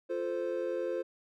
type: chord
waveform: triangle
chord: F major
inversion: none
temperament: equal with one note detuned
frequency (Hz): 349.2 / 440 / 520.8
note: F4 / A4 / C5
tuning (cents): 0 / 0 / -8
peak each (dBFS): -34 / -36 / -32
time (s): 0.09-1.03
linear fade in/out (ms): 20
effects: none